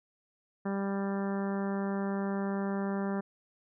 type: harmonic tone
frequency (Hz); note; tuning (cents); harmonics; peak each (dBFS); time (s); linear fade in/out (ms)
197.2; G3; +11; 1 / 2 / 3 / 4 / 5 / 6 / 7 / 8 / 9; -31 / -37 / -41 / -43 / -45 / -47 / -48 / -49 / -50; 0.65-3.21; 10
effects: none